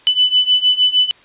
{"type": "beating tone pair", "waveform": "sine", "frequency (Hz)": [2992, 2998.5], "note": ["F#7", "F#7"], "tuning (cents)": [19, 22], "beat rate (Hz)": 6.5, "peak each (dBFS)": [-15, -13], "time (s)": [0.07, 1.11], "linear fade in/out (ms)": 0, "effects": ["white hiss -47 dBFS RMS until 1.24 s", "resampled to 8000 Hz"]}